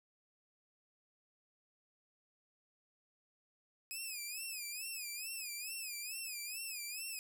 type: tone with vibrato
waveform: 10% pulse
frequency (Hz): 2520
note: D#7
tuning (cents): +21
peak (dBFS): -33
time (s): 3.91-7.19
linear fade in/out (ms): 0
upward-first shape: sine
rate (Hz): 2.3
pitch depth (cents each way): 130
effects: none